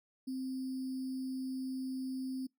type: tone with sample-and-hold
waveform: sine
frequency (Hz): 260.9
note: C4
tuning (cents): -5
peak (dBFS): -35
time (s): 0.27-2.47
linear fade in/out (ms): 10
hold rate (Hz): 4900
effects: noise-tail reverb RT60 0.2 s tail -26 dB re dry + MP3 96 kbps